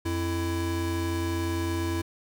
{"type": "tone pair together", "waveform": "square", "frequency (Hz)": [88.28, 333.3], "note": ["F2", "E4"], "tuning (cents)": [19, 19], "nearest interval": "octave + major seventh", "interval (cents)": 2300, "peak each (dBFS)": [-30, -30], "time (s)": [0.05, 2.02], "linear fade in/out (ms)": 10, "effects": []}